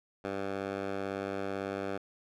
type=tone with band-pass filter; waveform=10% pulse; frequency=98 Hz; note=G2; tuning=in tune; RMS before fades=-36 dBFS; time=0.24-1.98 s; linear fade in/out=10 ms; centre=740 Hz; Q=0.59; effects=none